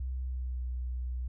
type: tone with pitch glide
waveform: sine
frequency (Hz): 64 to 62.03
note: C2 to B1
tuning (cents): -38 to +8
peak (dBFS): -32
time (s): 0-1.28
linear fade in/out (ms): 5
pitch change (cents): -54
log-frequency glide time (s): 0.22-0.62
effects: none